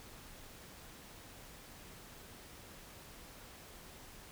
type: silence
effects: pink hiss -54 dBFS RMS until 4.31 s